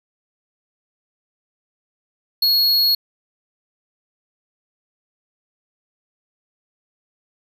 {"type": "tone", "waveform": "square", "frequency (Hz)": 4325, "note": "C#8", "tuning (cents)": -43, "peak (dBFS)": -14, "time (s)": [2.42, 2.95], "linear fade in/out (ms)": 5, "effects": []}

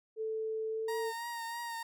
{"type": "tone with pitch glide", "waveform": "sine", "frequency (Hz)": [440, 447.4], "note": ["A4", "A4"], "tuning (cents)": [0, 29], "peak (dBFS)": -33, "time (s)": [0.16, 1.13], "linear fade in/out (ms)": 50, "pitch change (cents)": 29, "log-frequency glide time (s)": [0.68, 1]}
{"type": "tone with vibrato", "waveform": "30% pulse", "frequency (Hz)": 932.3, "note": "A#5", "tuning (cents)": 0, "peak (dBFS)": -35, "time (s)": [0.88, 1.83], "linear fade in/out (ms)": 5, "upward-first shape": "triangle", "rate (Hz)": 3.1, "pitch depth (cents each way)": 35}
{"effects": []}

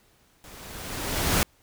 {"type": "noise with level ramp", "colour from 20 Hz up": "pink", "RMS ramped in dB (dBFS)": [-47, -21], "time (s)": [0.44, 1.43], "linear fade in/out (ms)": 0, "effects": ["pink hiss -62 dBFS RMS until 1.62 s"]}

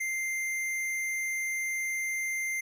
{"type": "tone with hard clipping", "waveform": "triangle", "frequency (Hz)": 2093, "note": "C7", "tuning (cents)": 0, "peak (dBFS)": -31, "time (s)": [0, 2.61], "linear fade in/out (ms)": 10, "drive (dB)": 17, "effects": []}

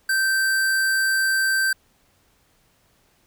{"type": "tone", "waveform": "square", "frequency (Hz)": 1559, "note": "G6", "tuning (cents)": -10, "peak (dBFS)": -19, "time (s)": [0.09, 1.73], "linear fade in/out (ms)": 5, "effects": ["pink hiss -62 dBFS RMS until 3.26 s"]}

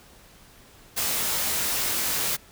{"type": "noise with comb filter", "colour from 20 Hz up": "white", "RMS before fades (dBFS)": -26, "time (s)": [0.96, 2.37], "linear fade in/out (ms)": 20, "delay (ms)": 20, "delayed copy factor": -0.7, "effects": ["pink hiss -52 dBFS RMS until 2.51 s"]}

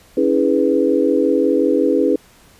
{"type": "chord", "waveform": "sine", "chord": "C# minor seventh", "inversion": "none", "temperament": "equal with one note detuned", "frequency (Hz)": [277.2, 322.7, 415.3, 493.9], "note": ["C#4", "E4", "G#4", "B4"], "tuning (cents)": [0, -37, 0, 0], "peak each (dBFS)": -18, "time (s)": [0.17, 2.16], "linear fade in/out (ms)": 5, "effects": ["pink hiss -49 dBFS RMS until 2.59 s", "resampled to 32000 Hz"]}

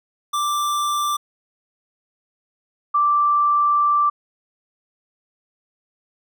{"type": "tone pair in turn", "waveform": ["square", "sine"], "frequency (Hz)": [1177, 1172.7], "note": ["D6", "D6"], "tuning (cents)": [3, -3], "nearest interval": "unison", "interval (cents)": 6, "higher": "first", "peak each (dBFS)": [-20, -14], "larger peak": "second", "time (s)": [[0.33, 1.17], [2.94, 4.1]], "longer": "second", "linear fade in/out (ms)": 10, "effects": []}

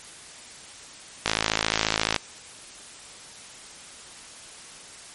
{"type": "click train", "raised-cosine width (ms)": 0.2, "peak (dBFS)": -3, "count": 50, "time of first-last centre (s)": [1.26, 2.162], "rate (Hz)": 54.3, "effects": ["white hiss -44 dBFS RMS until 5.14 s", "MP3 48 kbps"]}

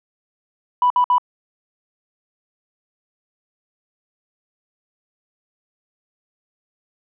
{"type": "tone bursts", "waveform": "sine", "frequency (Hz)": 987.8, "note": "B5", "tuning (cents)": 0, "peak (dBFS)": -11, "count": 3, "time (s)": [0.82, 1.182], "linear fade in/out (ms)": 2, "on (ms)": 82, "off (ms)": 58, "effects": ["tanh soft clip ceiling -8 dBFS"]}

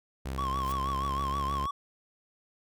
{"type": "tone with pitch glide", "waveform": "sawtooth", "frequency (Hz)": [66.4, 69.82], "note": ["C2", "C#2"], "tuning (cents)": [26, 13], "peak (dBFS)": -29, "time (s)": [0.25, 1.67], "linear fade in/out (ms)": 10, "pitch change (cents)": 87, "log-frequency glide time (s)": [0.63, 1.38]}
{"type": "tone with vibrato", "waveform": "triangle", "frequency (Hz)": 1086, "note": "C#6", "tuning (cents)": -36, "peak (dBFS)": -28, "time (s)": [0.38, 1.71], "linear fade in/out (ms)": 5, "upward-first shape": "triangle", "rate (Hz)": 6.3, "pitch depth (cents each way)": 99}
{"type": "noise with exponential growth", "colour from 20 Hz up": "white", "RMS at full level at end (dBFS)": -41, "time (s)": [0.54, 0.72], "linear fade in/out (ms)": 2, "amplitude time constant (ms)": 38}
{"effects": []}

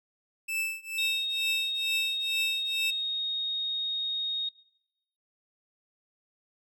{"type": "tone with tremolo", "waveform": "45% pulse", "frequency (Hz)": 2637, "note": "E7", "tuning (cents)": 0, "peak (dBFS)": -27, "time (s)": [0.48, 2.91], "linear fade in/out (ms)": 10, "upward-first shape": "triangle", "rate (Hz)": 2.2, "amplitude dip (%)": 100}
{"type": "tone", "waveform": "sine", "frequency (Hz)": 3729, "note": "A#7", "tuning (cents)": 0, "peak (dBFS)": -28, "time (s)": [0.98, 4.49], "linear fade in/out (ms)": 5}
{"effects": ["noise-tail reverb RT60 0.9 s tail -22 dB re dry"]}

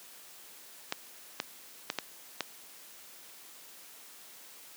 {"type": "clicks", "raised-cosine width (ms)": 0.2, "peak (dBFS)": -13, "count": 5, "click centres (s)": [0.924, 1.401, 1.901, 1.987, 2.407], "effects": ["white hiss -52 dBFS RMS until 4.76 s", "high-pass 200 Hz 12 dB/octave"]}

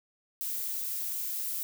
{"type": "noise", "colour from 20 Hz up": "violet", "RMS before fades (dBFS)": -34, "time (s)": [0.41, 1.63], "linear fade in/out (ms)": 0, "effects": []}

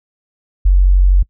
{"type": "tone", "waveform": "sine", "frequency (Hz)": 46.25, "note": "F#1", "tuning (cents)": 0, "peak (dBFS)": -6, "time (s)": [0.65, 1.23], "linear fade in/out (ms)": 10, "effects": ["noise-tail reverb RT60 0.1 s tail -25 dB re dry"]}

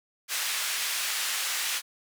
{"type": "band-pass noise", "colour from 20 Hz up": "pink", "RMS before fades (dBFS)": -30, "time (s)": [0.28, 1.82], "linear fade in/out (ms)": 50, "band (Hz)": [1800, 14000], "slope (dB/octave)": 12, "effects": []}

